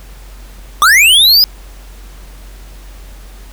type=linear sweep; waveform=square; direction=up; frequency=1132 to 5060 Hz; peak=-5 dBFS; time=0.82-1.44 s; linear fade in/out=0 ms; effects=added 46 Hz sine -31 dBFS peak until 3.52 s + pink hiss -41 dBFS RMS until 3.52 s